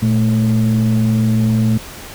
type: tone pair together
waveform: sine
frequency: 115.96 / 218.6 Hz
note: A#2 / A3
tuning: -9 / -11 cents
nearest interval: major seventh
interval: 1098 cents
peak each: -12 dBFS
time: 0.02-1.78 s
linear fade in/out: 10 ms
effects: tanh soft clip ceiling -8 dBFS + pink hiss -33 dBFS RMS until 2.14 s